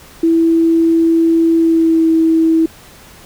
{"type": "tone with pitch glide", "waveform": "sine", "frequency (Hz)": [329.6, 324.3], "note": ["E4", "E4"], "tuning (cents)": [0, -28], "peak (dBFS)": -8, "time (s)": [0.23, 2.66], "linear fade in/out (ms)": 5, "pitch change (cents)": -28, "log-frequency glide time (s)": [1.57, 2.08], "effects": ["pink hiss -40 dBFS RMS until 3.25 s"]}